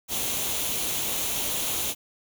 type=noise with comb filter; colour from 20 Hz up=white; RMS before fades=-28 dBFS; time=0.08-1.95 s; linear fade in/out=50 ms; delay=0.3 ms; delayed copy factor=+0.5; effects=none